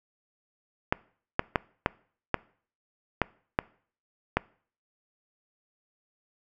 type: clicks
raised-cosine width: 0.5 ms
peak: -7 dBFS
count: 8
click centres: 0.925 / 1.394 / 1.558 / 1.861 / 2.343 / 3.217 / 3.589 / 4.37 s
effects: noise-tail reverb RT60 0.5 s tail -23 dB re dry